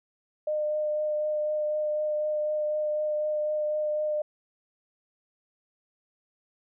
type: tone with vibrato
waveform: sine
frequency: 606 Hz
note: D#5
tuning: 46 cents flat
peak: -25 dBFS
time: 0.47-4.22 s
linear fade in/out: 5 ms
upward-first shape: triangle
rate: 4 Hz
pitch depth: 14 cents each way
effects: none